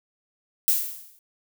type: noise with exponential decay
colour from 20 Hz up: violet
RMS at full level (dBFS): -18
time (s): 0.68-1.19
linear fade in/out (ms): 0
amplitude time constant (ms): 110
effects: none